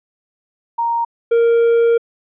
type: tone pair in turn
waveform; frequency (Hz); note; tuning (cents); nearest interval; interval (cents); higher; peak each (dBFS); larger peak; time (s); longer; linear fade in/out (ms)
sine / triangle; 932.3 / 465.2; A#5 / A#4; 0 / -4; octave; 1204; first; -15 / -8; second; 0.78-1.05 / 1.31-1.98; second; 10
effects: resampled to 8000 Hz